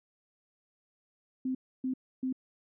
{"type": "tone bursts", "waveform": "sine", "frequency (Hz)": 259.1, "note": "C4", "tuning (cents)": -17, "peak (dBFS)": -29, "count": 3, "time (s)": [1.45, 2.327], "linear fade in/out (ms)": 5, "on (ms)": 99, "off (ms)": 290, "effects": []}